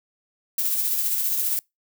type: noise with tremolo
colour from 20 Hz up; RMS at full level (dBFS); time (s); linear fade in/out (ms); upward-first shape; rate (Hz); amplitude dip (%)
violet; -22; 0.58-1.59; 2; triangle; 15; 40
effects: noise-tail reverb RT60 0.2 s tail -26 dB re dry